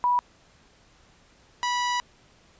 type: tone pair in turn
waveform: sine / sawtooth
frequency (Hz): 979 / 979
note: B5 / B5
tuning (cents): -15 / -15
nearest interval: unison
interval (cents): 0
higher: neither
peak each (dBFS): -19 / -20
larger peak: first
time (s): 0.04-0.19 / 1.63-2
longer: second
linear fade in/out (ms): 0
effects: pink hiss -58 dBFS RMS until 2.59 s + resampled to 16000 Hz